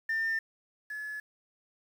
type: tone pair in turn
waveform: sine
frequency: 1801 / 1708.3 Hz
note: A6 / G#6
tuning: +40 / +48 cents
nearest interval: minor second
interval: 92 cents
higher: first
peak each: -26 / -35 dBFS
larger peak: first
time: 0.09-0.39 / 0.9-1.2 s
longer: neither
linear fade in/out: 5 ms
effects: tanh soft clip ceiling -25 dBFS + 9-bit